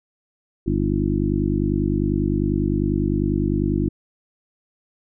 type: harmonic tone with a mistuned harmonic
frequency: 50 Hz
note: G1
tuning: 35 cents sharp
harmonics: 1 / 2 / 3 / 4 / 5 / 6 / 7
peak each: -26 / -26 / -26 / -26 / -26 / -26 / -26 dBFS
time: 0.66-3.89 s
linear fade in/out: 10 ms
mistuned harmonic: 7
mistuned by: -37 cents
effects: none